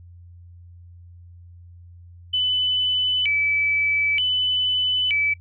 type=tone with vibrato; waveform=sine; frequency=2630 Hz; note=E7; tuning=5 cents flat; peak=-18 dBFS; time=2.33-5.34 s; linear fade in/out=10 ms; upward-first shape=square; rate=0.54 Hz; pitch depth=230 cents each way; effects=noise-tail reverb RT60 0.1 s tail -23 dB re dry + added 87 Hz sine -42 dBFS peak until 5.4 s